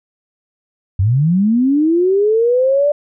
sine linear sweep, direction up, 87.9 to 593 Hz, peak -10 dBFS, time 0.99-2.92 s, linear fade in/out 5 ms, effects none

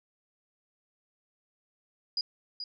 sine tone with echo, 4900 Hz, D#8, 27 cents flat, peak -27 dBFS, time 2.17-2.21 s, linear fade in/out 2 ms, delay 430 ms, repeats 1, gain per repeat -8 dB, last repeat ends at 2.64 s, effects none

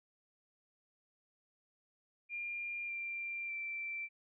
sine tone with pitch steps, 2400 / 2371 / 2342 Hz, D7 / D7 / D7, +37 / +16 / -5 cents, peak -38 dBFS, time 2.29-4.09 s, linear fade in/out 50 ms, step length 600 ms, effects none

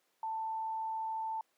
sine tone, 887 Hz, A5, 14 cents sharp, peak -34 dBFS, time 0.23-1.41 s, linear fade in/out 2 ms, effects pink hiss -75 dBFS RMS until 1.57 s + high-pass 400 Hz 12 dB/octave

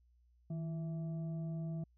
sine tone with frequency modulation, 160.5 Hz, E3, 46 cents flat, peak -37 dBFS, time 0.5-1.84 s, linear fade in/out 5 ms, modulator 501 Hz, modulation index 0.33, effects added 60 Hz sine -66 dBFS peak until 1.97 s

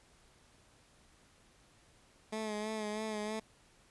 15% pulse tone with vibrato, 214.5 Hz, A3, 44 cents flat, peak -30 dBFS, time 2.32-3.4 s, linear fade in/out 10 ms, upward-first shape sine, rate 3.1 Hz, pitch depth 40 cents each way, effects pink hiss -65 dBFS RMS until 3.9 s + resampled to 24000 Hz

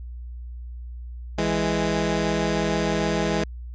15% pulse tone pair together, 164.53 / 207.3 Hz, E3 / G#3, -3 / -3 cents, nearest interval major third, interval 400 cents, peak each -18 dBFS, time 1.38-3.44 s, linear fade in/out 5 ms, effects added 60 Hz sine -33 dBFS peak until 3.74 s + resampled to 16000 Hz

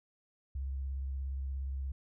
sine tone with vibrato, 67.3 Hz, C2, 49 cents sharp, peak -34 dBFS, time 0.55-1.92 s, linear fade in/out 5 ms, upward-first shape square, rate 17 Hz, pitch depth 33 cents each way, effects none

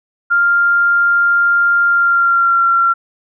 sine tone with pitch glide, 1396.9 to 1369.7 Hz, F6 to F6, 0 to -34 cents, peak -9 dBFS, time 0.3-2.94 s, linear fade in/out 20 ms, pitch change -34 cents, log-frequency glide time 1.86-2.65 s, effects none

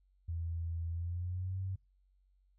sine tone with pitch glide, 83.5 to 94.81 Hz, E2 to F#2, +23 to +43 cents, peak -35 dBFS, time 0.28-1.76 s, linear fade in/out 10 ms, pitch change +220 cents, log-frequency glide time 0.9-1.59 s, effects noise-tail reverb RT60 0.2 s tail -22 dB re dry + added 47 Hz sine -67 dBFS peak until 2.58 s

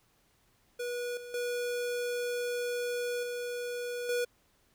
square tone with level steps, 485.7 Hz, B4, 29 cents flat, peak -34 / -43 / -32 / -35 / -29 dBFS, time 0.79-4.25 s, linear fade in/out 10 ms, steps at 1.17 / 1.34 / 3.23 / 4.09 s, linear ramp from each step 2 ms, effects pink hiss -69 dBFS RMS until 4.74 s

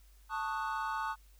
triangle chord, D# half-diminished seventh, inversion second, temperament equal with one note detuned, 883.6 / 1108.7 / 1244.5 / 1480 Hz, A5 / C#6 / D#6 / F#6, +7 / 0 / 0 / 0 cents, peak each -35 / -38 / -38 / -39 dBFS, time 0.29-1.16 s, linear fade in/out 50 ms, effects added 50 Hz sine -57 dBFS peak until 1.39 s + white hiss -68 dBFS RMS until 1.39 s

